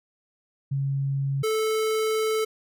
sine / square tone pair in turn, 137.8 / 437.5 Hz, C#3 / A4, -10 / -10 cents, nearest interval octave + minor sixth, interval 2000 cents, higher second, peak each -23 dBFS, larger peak neither, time 0.71-1.43 / 1.43-2.45 s, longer second, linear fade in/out 10 ms, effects none

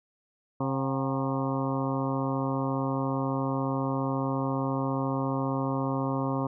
harmonic tone with a mistuned harmonic, 134.5 Hz, C3, 48 cents sharp, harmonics 1 / 2 / 3 / 4 / 5 / 6 / 7 / 8 / 9, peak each -31 / -30 / -38 / -35 / -40 / -41 / -37 / -37 / -42 dBFS, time 0.6-6.47 s, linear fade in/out 5 ms, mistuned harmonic 5, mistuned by +92 cents, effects none

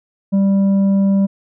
triangle tone with tanh clipping, 196.2 Hz, G3, 2 cents sharp, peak -12 dBFS, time 0.32-1.27 s, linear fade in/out 20 ms, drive 10 dB, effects none

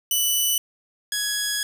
10% pulse tone pair in turn, 2977 / 1670.8 Hz, F#7 / G#6, +10 / +10 cents, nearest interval minor seventh, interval 1000 cents, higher first, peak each -11 / -14 dBFS, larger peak first, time 0.11-0.58 / 1.12-1.63 s, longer second, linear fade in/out 2 ms, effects 7-bit

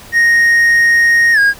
triangle tone with pitch glide, 1864.7 to 1632.7 Hz, A#6 to G#6, 0 to -30 cents, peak -5 dBFS, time 0.12-1.54 s, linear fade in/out 50 ms, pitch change -230 cents, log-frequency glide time 1.33-1.39 s, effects pink hiss -36 dBFS RMS until 1.59 s

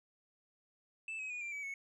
triangle tone with pitch steps, 2637 / 2544 / 2455 / 2368 / 2285 / 2205 Hz, E7 / D#7 / D#7 / D7 / D7 / C#7, 0 / +38 / -24 / +14 / -48 / -10 cents, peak -38 dBFS, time 1.08-1.74 s, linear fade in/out 2 ms, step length 110 ms, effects resampled to 24000 Hz

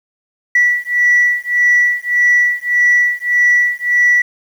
sine beating tone pair, 1952 / 1953.7 Hz, B6 / B6, -21 / -19 cents, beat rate 1.7 Hz, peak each -12 dBFS, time 0.55-4.22 s, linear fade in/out 5 ms, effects tanh soft clip ceiling -4 dBFS + 7-bit

